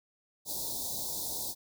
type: band-stop noise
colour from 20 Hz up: white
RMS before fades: -36 dBFS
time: 0.45-1.55 s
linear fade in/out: 50 ms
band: 970 to 3600 Hz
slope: 96 dB/octave
effects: none